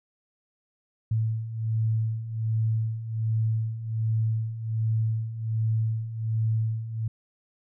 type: beating tone pair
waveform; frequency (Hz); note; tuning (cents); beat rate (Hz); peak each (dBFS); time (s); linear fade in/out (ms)
sine; 110.3 / 111.6; A2 / A2; +5 / +25; 1.3; -30 / -25; 1.11-7.08; 5
effects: none